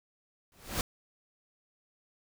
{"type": "noise with exponential growth", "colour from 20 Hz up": "pink", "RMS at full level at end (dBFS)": -28, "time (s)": [0.52, 0.81], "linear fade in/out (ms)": 1, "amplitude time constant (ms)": 63, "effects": []}